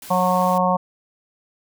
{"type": "noise", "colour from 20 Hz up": "white", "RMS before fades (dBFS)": -38, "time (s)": [0.02, 0.58], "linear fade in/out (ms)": 2}
{"type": "harmonic tone", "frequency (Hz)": 182.5, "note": "F#3", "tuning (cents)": -24, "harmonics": [1, 3, 4, 5, 6], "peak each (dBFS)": [-22, -22, -22, -22, -22], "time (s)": [0.1, 0.77], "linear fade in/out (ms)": 10}
{"effects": []}